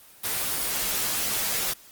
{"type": "noise with comb filter", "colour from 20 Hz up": "white", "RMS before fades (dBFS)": -27, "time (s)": [0.23, 1.74], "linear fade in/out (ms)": 20, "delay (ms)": 12, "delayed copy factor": -0.65, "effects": ["white hiss -51 dBFS RMS until 1.91 s", "Opus 24 kbps"]}